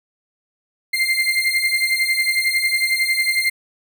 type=beating tone pair; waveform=35% pulse; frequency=2093 / 2104 Hz; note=C7 / C7; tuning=0 / +9 cents; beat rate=11 Hz; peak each=-18 dBFS; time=0.93-3.5 s; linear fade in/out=10 ms; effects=none